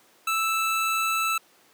25% pulse tone, 1318.5 Hz, E6, in tune, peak -19 dBFS, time 0.27-1.38 s, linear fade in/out 5 ms, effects pink hiss -58 dBFS RMS until 1.73 s + high-pass 300 Hz 12 dB/octave

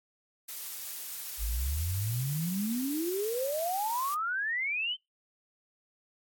blue noise, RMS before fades -39 dBFS, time 0.48-4.15 s, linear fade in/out 10 ms
sine exponential sweep, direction up, 49 to 3136 Hz, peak -29 dBFS, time 1.38-4.97 s, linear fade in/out 50 ms
effects noise-tail reverb RT60 0.2 s tail -26 dB re dry + AAC 64 kbps

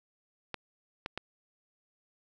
clicks, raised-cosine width 0.3 ms, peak -19 dBFS, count 3, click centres 0.543 / 1.061 / 1.176 s, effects none

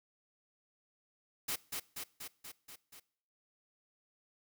white noise with echo, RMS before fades -36 dBFS, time 1.48-1.56 s, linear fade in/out 10 ms, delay 240 ms, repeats 6, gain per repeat -3 dB, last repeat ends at 3 s, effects noise-tail reverb RT60 0.6 s tail -22 dB re dry

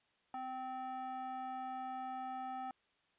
square tone with band-pass filter, 258.7 Hz, C4, 19 cents flat, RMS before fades -43 dBFS, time 0.34-2.71 s, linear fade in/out 2 ms, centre 930 Hz, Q 7.6, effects white hiss -75 dBFS RMS until 3.18 s + resampled to 8000 Hz

